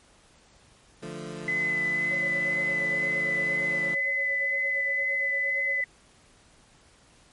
20% pulse chord, D minor, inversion none, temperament equal, 146.83 / 174.61 / 220 Hz, D3 / F3 / A3, 0 / 0 / 0 cents, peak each -36 / -34 / -37 dBFS, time 1.02-3.95 s, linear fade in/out 10 ms
sine tone with vibrato, 2015 Hz, B6, 34 cents sharp, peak -24 dBFS, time 1.48-5.84 s, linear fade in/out 2 ms, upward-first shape sine, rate 2 Hz, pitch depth 12 cents each way
sine tone with tremolo, 555 Hz, C#5, 2 cents sharp, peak -34 dBFS, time 2.11-5.81 s, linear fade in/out 5 ms, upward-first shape sine, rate 8.7 Hz, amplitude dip 80%
effects pink hiss -58 dBFS RMS until 7.32 s + MP3 48 kbps

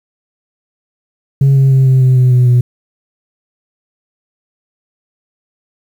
sine tone with pitch steps, 137.2 / 135.08 / 132.99 / 130.93 / 128.9 / 126.91 / 124.94 / 123.01 Hz, C#3 / C#3 / C3 / C3 / C3 / B2 / B2 / B2, -17 / -44 / +29 / +2 / -26 / +48 / +20 / -6 cents, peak -3 dBFS, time 1.41-2.61 s, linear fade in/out 5 ms, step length 150 ms, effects tanh soft clip ceiling -4 dBFS + 7-bit

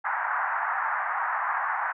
pink band-pass noise, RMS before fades -28 dBFS, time 0.04-1.93 s, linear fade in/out 20 ms, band 790 to 1800 Hz, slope 48 dB/octave, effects none

